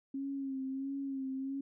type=tone with vibrato; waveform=sine; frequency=270.4 Hz; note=C#4; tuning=43 cents flat; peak=-35 dBFS; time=0.14-1.61 s; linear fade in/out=5 ms; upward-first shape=sine; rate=1.5 Hz; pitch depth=39 cents each way; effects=none